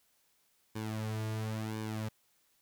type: tone with flanger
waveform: sawtooth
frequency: 109.2 Hz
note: A2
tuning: 13 cents flat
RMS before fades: -37 dBFS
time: 0.75-2.09 s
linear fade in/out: 10 ms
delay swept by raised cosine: 1.5 to 3.9 ms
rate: 0.96 Hz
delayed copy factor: -0.75
effects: white hiss -72 dBFS RMS until 2.61 s